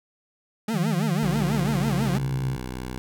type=tone with vibrato; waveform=40% pulse; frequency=199.6 Hz; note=G3; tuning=32 cents sharp; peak=-23 dBFS; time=0.68-2.18 s; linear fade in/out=5 ms; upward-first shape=sine; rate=6.1 Hz; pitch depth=250 cents each way
type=exponential sweep; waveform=sine; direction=down; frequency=161 to 132 Hz; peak=-24 dBFS; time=0.73-2.57 s; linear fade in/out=20 ms
type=tone; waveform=10% pulse; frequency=63 Hz; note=B1; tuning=35 cents sharp; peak=-23 dBFS; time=1.23-2.98 s; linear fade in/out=0 ms
effects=none